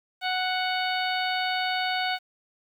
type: harmonic tone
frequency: 740 Hz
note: F#5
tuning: in tune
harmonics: 1 / 2 / 3 / 4 / 5 / 6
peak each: -28 / -31 / -33 / -34 / -35 / -36 dBFS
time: 0.21-2.19 s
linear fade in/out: 50 ms
effects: 9-bit